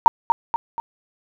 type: tone with echo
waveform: sine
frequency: 928 Hz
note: A#5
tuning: 8 cents flat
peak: -5 dBFS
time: 0.06-0.08 s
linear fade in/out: 0 ms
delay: 240 ms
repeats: 3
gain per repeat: -6 dB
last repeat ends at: 0.8 s
effects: none